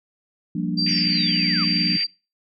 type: chord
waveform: sine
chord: G minor seventh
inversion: third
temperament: equal with one note detuned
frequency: 174.61 / 196 / 232.4 / 293.7 Hz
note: F3 / G3 / Bb3 / D4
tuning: 0 / 0 / -5 / 0 cents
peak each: -25 / -29 / -28 / -28 dBFS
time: 0.55-1.97 s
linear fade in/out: 5 ms
type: tone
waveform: sine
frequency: 4699 Hz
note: D8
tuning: in tune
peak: -20 dBFS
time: 0.77-2.07 s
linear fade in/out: 20 ms
type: band-pass noise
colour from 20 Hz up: pink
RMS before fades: -33 dBFS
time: 0.86-2.04 s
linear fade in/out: 5 ms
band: 2000 to 2900 Hz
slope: 48 dB/octave
type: linear sweep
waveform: sine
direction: down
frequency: 5920 to 1046.5 Hz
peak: -29 dBFS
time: 0.88-1.65 s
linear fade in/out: 20 ms
effects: noise-tail reverb RT60 0.3 s tail -23 dB re dry